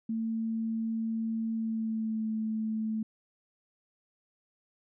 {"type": "tone with pitch glide", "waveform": "sine", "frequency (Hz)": [224.6, 219.2], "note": ["A3", "A3"], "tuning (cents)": [36, -6], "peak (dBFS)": -29, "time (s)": [0.09, 3.03], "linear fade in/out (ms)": 5, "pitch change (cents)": -42, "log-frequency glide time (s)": [1.53, 2.28], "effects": []}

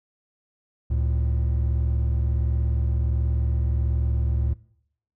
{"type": "tone pair together", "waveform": "triangle", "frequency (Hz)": [70.49, 111.9], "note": ["C#2", "A2"], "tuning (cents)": [30, 30], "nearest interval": "minor sixth", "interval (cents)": 800, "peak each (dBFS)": [-19, -24], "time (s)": [0.9, 4.54], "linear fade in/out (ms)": 10, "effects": ["noise-tail reverb RT60 0.7 s tail -22 dB re dry", "tanh soft clip ceiling -11 dBFS"]}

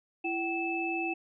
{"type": "tone cluster", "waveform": "sine", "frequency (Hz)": [335.9, 765, 2623], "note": ["E4", "G5", "E7"], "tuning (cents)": [33, -42, -9], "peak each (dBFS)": [-33, -36, -33], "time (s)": [0.24, 1.14], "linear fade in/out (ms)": 10, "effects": []}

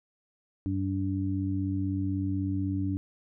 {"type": "harmonic tone", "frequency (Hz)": 96.1, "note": "G2", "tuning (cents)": -34, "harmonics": [1, 2, 3], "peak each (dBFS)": [-30, -36, -30], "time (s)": [0.66, 2.97], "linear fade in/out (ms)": 0, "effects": []}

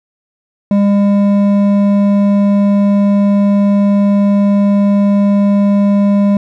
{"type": "tone with hard clipping", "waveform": "sine", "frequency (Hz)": 201.7, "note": "G3", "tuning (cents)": 50, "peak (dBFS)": -9, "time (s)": [0.71, 6.37], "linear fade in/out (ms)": 2, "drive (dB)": 8, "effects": []}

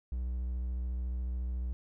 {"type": "tone with vibrato", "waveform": "triangle", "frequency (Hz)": 61.8, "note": "B1", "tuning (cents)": 2, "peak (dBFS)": -30, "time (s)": [0.12, 1.73], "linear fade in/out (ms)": 0, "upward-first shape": "triangle", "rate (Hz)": 14, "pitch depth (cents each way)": 38, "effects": []}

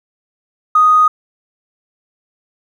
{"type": "tone with tanh clipping", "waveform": "triangle", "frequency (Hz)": 1244.5, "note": "D#6", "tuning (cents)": 0, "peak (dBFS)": -6, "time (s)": [0.75, 1.08], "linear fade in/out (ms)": 5, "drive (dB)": 2, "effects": []}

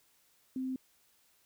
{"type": "tone", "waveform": "sine", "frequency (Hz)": 260, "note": "C4", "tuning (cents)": -11, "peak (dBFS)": -33, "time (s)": [0.56, 0.76], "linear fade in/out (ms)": 2, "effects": ["white hiss -69 dBFS RMS until 1.45 s"]}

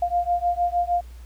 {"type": "beating tone pair", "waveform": "sine", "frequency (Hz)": [698.5, 705], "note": ["F5", "F5"], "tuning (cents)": [0, 16], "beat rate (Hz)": 6.5, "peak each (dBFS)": -23, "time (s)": [0.02, 1.01], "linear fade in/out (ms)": 5, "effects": ["added 60 Hz sine -38 dBFS peak until 1.25 s", "pink hiss -55 dBFS RMS until 1.25 s"]}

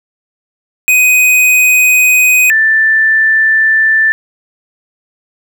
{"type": "tone pair in turn", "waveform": ["square", "sine"], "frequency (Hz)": [2500, 1767.8], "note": ["D#7", "A6"], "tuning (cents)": [8, 8], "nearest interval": "tritone", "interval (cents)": 600, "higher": "first", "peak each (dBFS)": -6, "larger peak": "neither", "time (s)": [[0.88, 2.5], [2.5, 4.12]], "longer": "neither", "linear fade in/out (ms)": 0, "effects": ["8-bit"]}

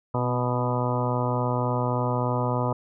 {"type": "harmonic tone with a mistuned harmonic", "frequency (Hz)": 123.47, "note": "B2", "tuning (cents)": 0, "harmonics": [1, 2, 3, 4, 5, 6, 7, 8, 9, 10], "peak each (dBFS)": [-26, -31, -35, -31, -32, -37, -34, -31, -42, -35], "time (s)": [0.14, 2.73], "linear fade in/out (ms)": 5, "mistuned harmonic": 2, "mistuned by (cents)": 20, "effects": []}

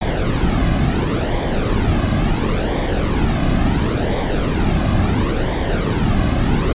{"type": "noise with flanger", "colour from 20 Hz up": "brown", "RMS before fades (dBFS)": -17, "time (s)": [0.01, 6.73], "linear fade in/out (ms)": 10, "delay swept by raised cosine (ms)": [0.72, 2.22], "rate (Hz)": 0.72, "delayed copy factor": -0.6, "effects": ["resampled to 8000 Hz"]}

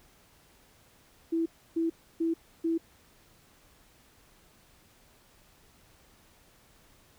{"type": "tone bursts", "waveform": "sine", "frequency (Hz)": 329.6, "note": "E4", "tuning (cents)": 0, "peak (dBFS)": -25, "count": 4, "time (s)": [1.32, 2.78], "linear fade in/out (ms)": 10, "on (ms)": 140, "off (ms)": 300, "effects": ["pink hiss -61 dBFS RMS until 7.18 s"]}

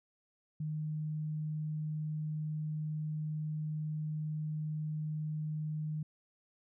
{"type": "tone", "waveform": "sine", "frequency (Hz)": 153.7, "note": "D#3", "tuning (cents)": -21, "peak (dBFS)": -34, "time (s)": [0.6, 6.03], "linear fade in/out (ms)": 5, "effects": []}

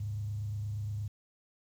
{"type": "tone with frequency modulation", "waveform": "sine", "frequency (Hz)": 103.83, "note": "G#2", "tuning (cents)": 0, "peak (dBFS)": -33, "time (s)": [0, 1.08], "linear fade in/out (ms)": 5, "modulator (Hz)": 28.5, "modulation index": 0.4, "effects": ["10-bit"]}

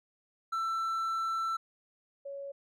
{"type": "tone pair in turn", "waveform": ["triangle", "sine"], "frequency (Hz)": [1335, 557.7], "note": ["E6", "C#5"], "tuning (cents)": [22, 10], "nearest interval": "octave + minor third", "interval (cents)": 1512, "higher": "first", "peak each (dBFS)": [-28, -38], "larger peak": "first", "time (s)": [[0.52, 1.57], [2.25, 2.52]], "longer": "first", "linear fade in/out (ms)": 10, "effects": []}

